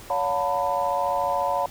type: tone cluster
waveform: sine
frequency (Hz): 565 / 714 / 899 / 993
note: C#5 / F5 / A5 / B5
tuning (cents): +33 / +38 / +37 / +9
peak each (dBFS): -27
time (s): 0.1-1.66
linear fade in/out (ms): 2
effects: pink hiss -44 dBFS RMS until 1.7 s